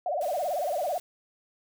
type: tone with vibrato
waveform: sine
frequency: 651 Hz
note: E5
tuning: 22 cents flat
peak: -26 dBFS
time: 0.06-0.98 s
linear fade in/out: 2 ms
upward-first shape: sine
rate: 18 Hz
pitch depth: 230 cents each way
type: noise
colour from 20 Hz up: white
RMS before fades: -46 dBFS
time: 0.21-1 s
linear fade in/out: 2 ms
effects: none